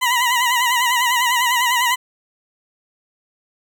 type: tone with vibrato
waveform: 20% pulse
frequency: 980 Hz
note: B5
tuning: 14 cents flat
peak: -10 dBFS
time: 0.01-1.96 s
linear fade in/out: 20 ms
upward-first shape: sine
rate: 10 Hz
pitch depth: 79 cents each way
effects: none